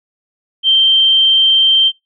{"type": "tone", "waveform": "sine", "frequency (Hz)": 3138, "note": "G7", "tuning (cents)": 1, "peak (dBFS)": -7, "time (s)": [0.63, 1.92], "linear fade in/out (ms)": 50, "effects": ["noise-tail reverb RT60 0.2 s tail -23 dB re dry"]}